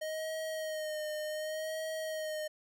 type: tone with vibrato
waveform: square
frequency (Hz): 622.3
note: D#5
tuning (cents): 0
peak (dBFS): -36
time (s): 0.01-2.48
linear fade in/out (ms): 10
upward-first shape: sine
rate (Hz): 0.67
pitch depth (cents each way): 35
effects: none